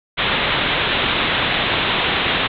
white low-pass noise, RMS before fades -19 dBFS, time 0.17-2.48 s, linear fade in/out 20 ms, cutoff 3800 Hz, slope 96 dB/octave, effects none

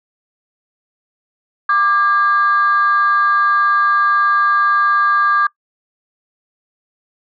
sine tone pair together, 1182 / 1623.6 Hz, D6 / G#6, +11 / -40 cents, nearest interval perfect fourth, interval 549 cents, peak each -11 / -15 dBFS, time 1.69-5.47 s, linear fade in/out 5 ms, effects noise-tail reverb RT60 0.1 s tail -23 dB re dry + tanh soft clip ceiling -5 dBFS

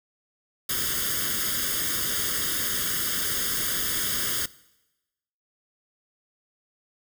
white noise with comb filter, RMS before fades -27 dBFS, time 0.69-4.46 s, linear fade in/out 5 ms, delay 0.6 ms, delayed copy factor +1, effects noise-tail reverb RT60 1.0 s tail -21 dB re dry

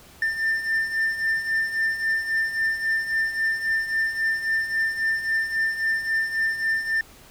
triangle beating tone pair, 1789 / 1792.7 Hz, A6 / A6, +28 / +32 cents, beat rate 3.7 Hz, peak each -27 / -21 dBFS, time 0.22-7.01 s, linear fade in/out 2 ms, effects pink hiss -49 dBFS RMS until 7.3 s

